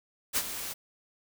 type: noise with ADSR envelope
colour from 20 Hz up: white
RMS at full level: -26 dBFS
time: 0.33-0.74 s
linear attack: 39 ms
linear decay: 50 ms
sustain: -11 dB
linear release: 20 ms
effects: none